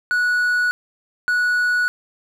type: tone pair in turn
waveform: triangle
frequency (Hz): 1468 / 1468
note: F#6 / F#6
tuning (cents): -14 / -14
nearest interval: unison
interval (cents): 0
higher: neither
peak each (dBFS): -14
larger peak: neither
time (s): 0.11-0.71 / 1.28-1.88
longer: neither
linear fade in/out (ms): 0
effects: none